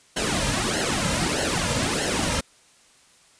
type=noise with flanger; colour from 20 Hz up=pink; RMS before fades=-24 dBFS; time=0.16-2.41 s; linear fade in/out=10 ms; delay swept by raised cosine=0.83 to 2.73 ms; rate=1.6 Hz; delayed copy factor=-0.75; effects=white hiss -56 dBFS RMS until 3.39 s + resampled to 22050 Hz